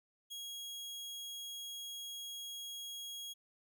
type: tone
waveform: sawtooth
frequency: 3300 Hz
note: G#7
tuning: 12 cents flat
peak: -40 dBFS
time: 0.3-3.34 s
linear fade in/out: 20 ms
effects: none